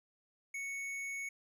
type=tone with hard clipping; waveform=sine; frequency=2217 Hz; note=C#7; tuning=in tune; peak=-40 dBFS; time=0.54-1.29 s; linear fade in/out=5 ms; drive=10 dB; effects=none